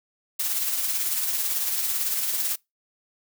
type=noise with tremolo; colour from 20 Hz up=blue; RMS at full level=-24 dBFS; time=0.39-2.56 s; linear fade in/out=10 ms; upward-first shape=triangle; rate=18 Hz; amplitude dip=45%; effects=noise-tail reverb RT60 0.2 s tail -24 dB re dry